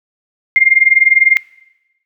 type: tone with tremolo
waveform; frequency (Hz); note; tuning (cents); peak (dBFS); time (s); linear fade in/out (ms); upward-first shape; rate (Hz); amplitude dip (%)
sine; 2112; C7; +16; -3; 0.56-1.37; 0; sine; 20; 95
effects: noise-tail reverb RT60 1.0 s tail -22 dB re dry